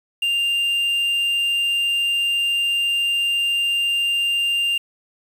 triangle tone with quantisation, 2794 Hz, F7, in tune, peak -16 dBFS, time 0.22-4.78 s, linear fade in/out 5 ms, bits 7, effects none

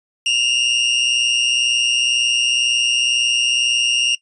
40% pulse tone pair together, 2714 / 2836 Hz, E7 / F7, +50 / +26 cents, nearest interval minor second, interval 76 cents, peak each -20 / -15 dBFS, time 0.26-4.15 s, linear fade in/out 2 ms, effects noise-tail reverb RT60 0.1 s tail -18 dB re dry + resampled to 22050 Hz

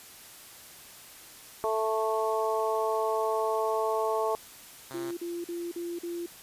harmonic tone, 220 Hz, A3, in tune, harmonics 2 / 3 / 4 / 5, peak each -29 / -31 / -32 / -33 dBFS, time 1.64-4.35 s, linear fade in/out 0 ms
5% pulse tone, 132.9 Hz, C3, 27 cents sharp, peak -30 dBFS, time 4.91-5.11 s, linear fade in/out 0 ms
sine tone bursts, 343.8 Hz, F4, 27 cents flat, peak -32 dBFS, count 5, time 4.94-6.262 s, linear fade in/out 5 ms, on 230 ms, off 43 ms
effects white hiss -49 dBFS RMS until 6.42 s + resampled to 32000 Hz

